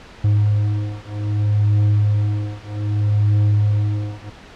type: beating tone pair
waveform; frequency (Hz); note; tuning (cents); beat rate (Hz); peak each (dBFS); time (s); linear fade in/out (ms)
triangle; 103.83 / 104.46; G#2 / G#2; 0 / +11; 0.63; -16; 0.24-4.3; 5
effects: pink hiss -41 dBFS RMS until 4.55 s + low-pass 4000 Hz 12 dB/octave